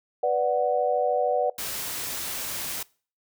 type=chord; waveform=sine; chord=B minor; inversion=none; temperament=equal; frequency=493.9 / 587.3 / 740 Hz; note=B4 / D5 / F#5; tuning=0 / 0 / 0 cents; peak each=-25 dBFS; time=0.23-1.5 s; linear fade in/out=5 ms
type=noise; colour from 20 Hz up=white; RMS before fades=-32 dBFS; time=1.58-2.83 s; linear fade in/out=5 ms
effects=noise-tail reverb RT60 0.4 s tail -23 dB re dry